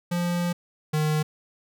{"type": "tone pair in turn", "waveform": "square", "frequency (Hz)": [174.6, 153.39], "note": ["F3", "D#3"], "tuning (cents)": [0, -24], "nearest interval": "major second", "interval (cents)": 224, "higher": "first", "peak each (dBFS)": [-24, -22], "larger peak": "second", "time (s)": [[0.11, 0.53], [0.93, 1.23]], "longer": "first", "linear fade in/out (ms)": 10, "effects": []}